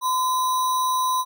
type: tone with sample-and-hold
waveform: sine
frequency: 1021 Hz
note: C6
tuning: 43 cents flat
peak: -19 dBFS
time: 0.01-1.25 s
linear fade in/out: 50 ms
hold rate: 4900 Hz
effects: none